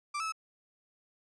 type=tone with pitch steps; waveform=35% pulse; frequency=1175 / 1307 / 1299 Hz; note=D6 / E6 / E6; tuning=+1 / -15 / -26 cents; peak=-31 dBFS; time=0.14-0.323 s; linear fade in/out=10 ms; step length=61 ms; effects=resampled to 22050 Hz